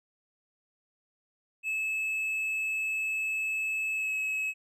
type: tone with pitch glide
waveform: triangle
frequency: 2600 to 2573 Hz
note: E7 to E7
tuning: -24 to -43 cents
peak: -27 dBFS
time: 1.63-4.54 s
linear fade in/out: 50 ms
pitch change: -19 cents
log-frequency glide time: 3.94-4.13 s
effects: none